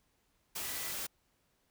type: tone in noise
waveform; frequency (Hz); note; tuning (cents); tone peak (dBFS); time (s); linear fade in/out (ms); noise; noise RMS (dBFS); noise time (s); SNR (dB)
sine; 1975.5; B6; 0; -50; 0.63-0.92; 10; white; -39; 0.55-1.07; -14
effects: pink hiss -75 dBFS RMS until 1.7 s